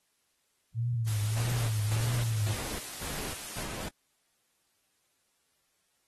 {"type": "tone with vibrato", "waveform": "sine", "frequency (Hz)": 112.4, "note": "A2", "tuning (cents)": 37, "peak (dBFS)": -27, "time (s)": [0.74, 2.56], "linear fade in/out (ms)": 50, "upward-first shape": "triangle", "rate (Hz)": 1.6, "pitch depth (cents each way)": 140}
{"type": "noise", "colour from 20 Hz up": "white", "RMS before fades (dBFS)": -41, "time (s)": [1.06, 3.64], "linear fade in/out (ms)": 20}
{"type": "noise bursts", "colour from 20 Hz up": "pink", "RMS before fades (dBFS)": -39, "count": 5, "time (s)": [1.36, 3.89], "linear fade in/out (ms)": 10, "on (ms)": 330, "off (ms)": 220}
{"effects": ["white hiss -74 dBFS RMS until 6.07 s", "AAC 32 kbps"]}